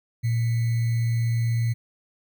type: tone with sample-and-hold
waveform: sine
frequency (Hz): 116.1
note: A#2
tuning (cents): -7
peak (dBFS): -20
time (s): 0.23-1.74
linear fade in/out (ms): 20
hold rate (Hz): 2100
effects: none